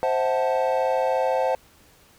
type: chord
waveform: triangle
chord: F# half-diminished seventh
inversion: second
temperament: equal with one note detuned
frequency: 523.3 / 646.1 / 740 / 880 Hz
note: C5 / E5 / F#5 / A5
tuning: 0 / -35 / 0 / 0 cents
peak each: -21 / -25 / -25 / -25 dBFS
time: 0.03-1.55 s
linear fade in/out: 0 ms
effects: pink hiss -55 dBFS RMS until 2.18 s